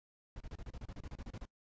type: noise bursts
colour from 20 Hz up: brown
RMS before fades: -45 dBFS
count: 15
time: 0.36-1.454 s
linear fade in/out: 2 ms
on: 44 ms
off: 31 ms
effects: noise-tail reverb RT60 0.1 s tail -21 dB re dry + resampled to 16000 Hz